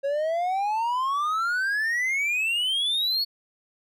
triangle exponential sweep, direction up, 546 to 4435 Hz, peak -21 dBFS, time 0.03-3.25 s, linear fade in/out 20 ms, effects none

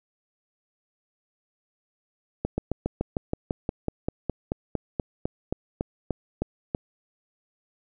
slowing click train, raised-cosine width 2 ms, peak -12 dBFS, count 21, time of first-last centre 2.45-6.749 s, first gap 130 ms, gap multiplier 1.05, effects none

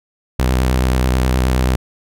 sawtooth tone with vibrato, 63.5 Hz, B1, 49 cents sharp, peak -9 dBFS, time 0.39-1.76 s, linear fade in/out 5 ms, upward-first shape sine, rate 9.4 Hz, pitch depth 35 cents each way, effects none

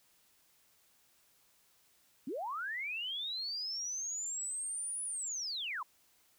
sine linear two-way sweep, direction up then down, 220 to 9956 to 912 Hz, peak -36 dBFS, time 2.27-5.83 s, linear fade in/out 5 ms, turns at 5.04 s, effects white hiss -69 dBFS RMS until 6.38 s

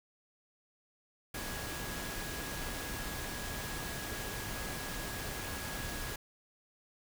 sine tone in noise, 1661.2 Hz, G#6, in tune, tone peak -47 dBFS, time 1.34-6.16 s, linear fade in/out 5 ms, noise pink, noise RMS -40 dBFS, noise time 1.34-6.16 s, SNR -10 dB, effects none

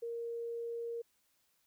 sine tone, 466.7 Hz, A#4, 2 cents sharp, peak -37 dBFS, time 0.02-1.02 s, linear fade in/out 10 ms, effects white hiss -75 dBFS RMS until 1.66 s

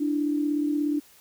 sine tone pair together, 294 / 330.8 Hz, D4 / E4, +2 / +6 cents, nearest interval major second, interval 204 cents, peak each -23 / -31 dBFS, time 0-1 s, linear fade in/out 10 ms, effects white hiss -55 dBFS RMS until 1.2 s

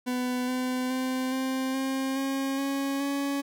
40% pulse tone with pitch steps, 249.8 / 253.9 / 258 / 262.2 / 266.5 / 270.8 / 275.3 / 279.7 Hz, B3 / B3 / C4 / C4 / C4 / C#4 / C#4 / C#4, +20 / +48 / -24 / +4 / +32 / -40 / -12 / +16 cents, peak -26 dBFS, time 0.06-3.42 s, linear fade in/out 20 ms, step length 420 ms, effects none

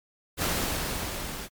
pink noise with level ramp, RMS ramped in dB -26 to -37 dBFS, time 0.37-1.49 s, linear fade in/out 50 ms, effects MP3 96 kbps

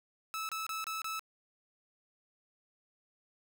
sawtooth tone bursts, 1306 Hz, E6, 17 cents flat, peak -32 dBFS, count 5, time 0.34-1.194 s, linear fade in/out 0 ms, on 150 ms, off 26 ms, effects none

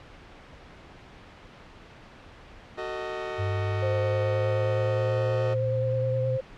sawtooth chord, D# diminished, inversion first, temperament just, 373.4 / 448 / 622.3 Hz, F#4 / A4 / D#5, +16 / +31 / 0 cents, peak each -31 / -33 / -31 dBFS, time 2.77-5.55 s, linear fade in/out 20 ms
sine exponential sweep, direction up, 98 to 122.4 Hz, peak -26 dBFS, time 3.38-6.38 s, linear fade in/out 20 ms
sine tone with vibrato, 523.3 Hz, C5, in tune, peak -26 dBFS, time 3.82-6.41 s, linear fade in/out 10 ms, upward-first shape sine, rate 9.5 Hz, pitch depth 18 cents each way
effects pink hiss -48 dBFS RMS until 6.57 s + low-pass 3000 Hz 12 dB/octave

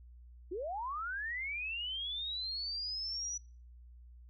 sine linear sweep, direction up, 327.2 to 5920 Hz, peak -36 dBFS, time 0.51-3.38 s, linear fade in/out 10 ms, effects noise-tail reverb RT60 0.4 s tail -26 dB re dry + added 60 Hz sine -52 dBFS peak until 4.29 s

